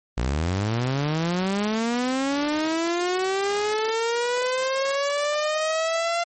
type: linear sweep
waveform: sawtooth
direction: up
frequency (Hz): 55 to 690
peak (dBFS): -18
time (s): 0.17-6.24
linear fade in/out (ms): 10
effects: MP3 32 kbps